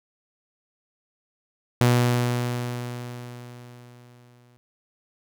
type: tone with exponential decay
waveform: sawtooth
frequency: 121.9 Hz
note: B2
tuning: 22 cents flat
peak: -11 dBFS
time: 1.81-4.57 s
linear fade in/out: 0 ms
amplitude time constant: 600 ms
effects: none